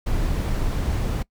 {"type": "noise", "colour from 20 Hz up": "brown", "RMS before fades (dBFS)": -23, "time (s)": [0.06, 1.23], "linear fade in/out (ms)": 10, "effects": ["noise-tail reverb RT60 0.1 s tail -23 dB re dry"]}